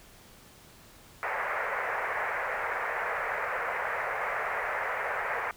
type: band-pass noise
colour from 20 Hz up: white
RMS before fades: -32 dBFS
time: 1.23-5.51 s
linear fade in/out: 0 ms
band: 450 to 2100 Hz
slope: 48 dB/octave
effects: pink hiss -54 dBFS RMS until 5.56 s